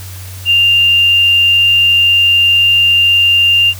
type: tone with frequency modulation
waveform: sine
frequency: 2794 Hz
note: F7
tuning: in tune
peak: -6 dBFS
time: 0.45-3.74 s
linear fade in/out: 50 ms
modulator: 71.2 Hz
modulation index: 0.28
effects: added 93 Hz sine -26 dBFS peak until 3.79 s + white hiss -33 dBFS RMS until 3.79 s